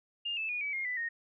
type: tone with pitch steps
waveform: sine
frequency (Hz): 2815 / 2626 / 2451 / 2286 / 2133 / 1990.5 / 1857.2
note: F7 / E7 / D#7 / D7 / C7 / B6 / A#6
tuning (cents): +13 / -7 / -27 / -47 / +33 / +13 / -7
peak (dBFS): -32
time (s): 0.25-1.09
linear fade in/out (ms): 10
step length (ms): 120
effects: none